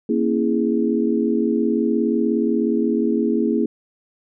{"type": "chord", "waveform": "sine", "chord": "A# half-diminished seventh", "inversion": "none", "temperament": "equal with one note detuned", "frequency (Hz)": [233.1, 272.6, 329.6, 415.3], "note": ["A#3", "C#4", "E4", "G#4"], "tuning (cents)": [0, -29, 0, 0], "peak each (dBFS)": [-20, -24, -22, -23], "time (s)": [0.09, 3.66], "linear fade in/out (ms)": 5, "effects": []}